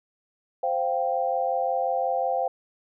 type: chord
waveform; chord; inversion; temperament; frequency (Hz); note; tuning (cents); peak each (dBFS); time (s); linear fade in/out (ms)
sine; C suspended fourth; none; equal; 523.3 / 698.5 / 784; C5 / F5 / G5; 0 / 0 / 0; -27; 0.63-2.48; 5
effects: none